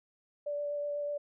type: tone with vibrato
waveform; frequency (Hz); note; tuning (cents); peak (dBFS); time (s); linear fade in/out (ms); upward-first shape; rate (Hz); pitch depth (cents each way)
sine; 582; D5; -16; -32; 0.46-1.18; 10; sine; 8.1; 10
effects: none